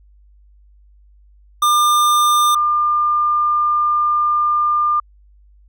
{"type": "tone pair in turn", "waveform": ["square", "sine"], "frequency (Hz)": [1200, 1200], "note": ["D6", "D6"], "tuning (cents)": [37, 37], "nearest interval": "unison", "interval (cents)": 0, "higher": "neither", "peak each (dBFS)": [-12, -13], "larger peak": "first", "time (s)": [[1.62, 2.55], [2.55, 5]], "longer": "second", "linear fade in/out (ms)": 5, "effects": ["added 50 Hz sine -46 dBFS peak until 5.68 s"]}